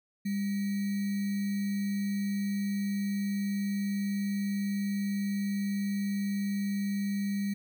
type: tone with sample-and-hold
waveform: sine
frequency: 200.1 Hz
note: G3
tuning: 36 cents sharp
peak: -28 dBFS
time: 0.25-7.54 s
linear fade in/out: 10 ms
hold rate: 2100 Hz
effects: none